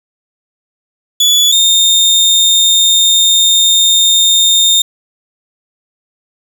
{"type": "tone pair in turn", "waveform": "30% pulse", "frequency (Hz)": [3432, 3646], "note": ["A7", "A#7"], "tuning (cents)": [-44, -39], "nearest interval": "minor second", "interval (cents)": 105, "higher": "second", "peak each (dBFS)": -4, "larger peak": "neither", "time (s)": [[1.2, 1.52], [1.52, 4.82]], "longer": "second", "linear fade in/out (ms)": 5, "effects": []}